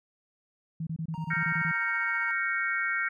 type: tone bursts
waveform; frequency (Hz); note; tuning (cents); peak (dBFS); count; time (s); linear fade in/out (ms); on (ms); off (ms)
sine; 161.7; E3; -33; -30; 10; 0.8-1.715; 5; 69; 25
type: tone with tremolo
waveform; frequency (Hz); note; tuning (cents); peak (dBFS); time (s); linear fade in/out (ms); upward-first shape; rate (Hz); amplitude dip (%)
triangle; 932.3; A#5; 0; -36; 1.14-2.31; 0; triangle; 15; 55
type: chord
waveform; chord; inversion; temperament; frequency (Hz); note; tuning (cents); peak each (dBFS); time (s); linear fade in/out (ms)
sine; G half-diminished seventh; third; equal with one note detuned; 1382.5 / 1568 / 1864.7 / 2217; F6 / G6 / Bb6 / Db7; -18 / 0 / 0 / 0; -32; 1.3-3.09; 10
effects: none